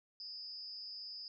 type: tone with amplitude modulation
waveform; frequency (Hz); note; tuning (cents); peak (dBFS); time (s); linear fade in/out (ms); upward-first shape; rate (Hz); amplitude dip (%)
sine; 4978; D#8; 0; -40; 0.2-1.28; 2; sine; 221; 100
effects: none